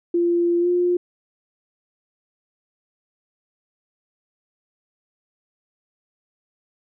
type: tone with pitch glide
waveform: sine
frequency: 344.9 to 354.2 Hz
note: F4 to F4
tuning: -22 to +24 cents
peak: -16 dBFS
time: 0.14-0.97 s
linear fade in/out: 5 ms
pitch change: +46 cents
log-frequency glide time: 0.6-0.68 s
effects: none